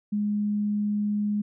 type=tone; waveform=sine; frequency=207.7 Hz; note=G#3; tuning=in tune; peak=-23 dBFS; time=0.12-1.42 s; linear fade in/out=10 ms; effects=none